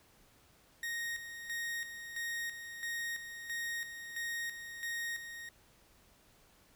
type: tone with tremolo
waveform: 40% pulse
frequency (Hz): 1864.7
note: A#6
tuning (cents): 0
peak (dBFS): -35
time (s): 0.83-5.49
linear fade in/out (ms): 2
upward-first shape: square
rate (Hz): 1.5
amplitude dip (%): 60
effects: pink hiss -65 dBFS RMS until 6.75 s